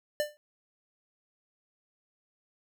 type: tone with exponential decay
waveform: square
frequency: 595 Hz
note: D5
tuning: 22 cents sharp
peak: -24 dBFS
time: 0.2-0.37 s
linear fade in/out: 0 ms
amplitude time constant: 35 ms
effects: none